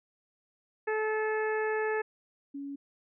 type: harmonic tone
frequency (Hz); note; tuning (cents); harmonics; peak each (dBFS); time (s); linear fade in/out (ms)
433.2; A4; -27; 1 / 2 / 3 / 4 / 5 / 6; -29 / -36 / -42 / -35 / -44 / -47; 0.87-2.02; 10
type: tone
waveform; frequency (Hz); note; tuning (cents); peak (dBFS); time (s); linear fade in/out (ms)
sine; 280.4; C#4; +20; -36; 2.54-2.76; 10
effects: none